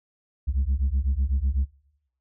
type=beating tone pair; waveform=sine; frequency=63.6 / 71.6 Hz; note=C2 / D2; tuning=-48 / -43 cents; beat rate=8 Hz; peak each=-22 dBFS; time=0.47-1.66 s; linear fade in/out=20 ms; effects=noise-tail reverb RT60 0.8 s tail -23 dB re dry + tanh soft clip ceiling -18 dBFS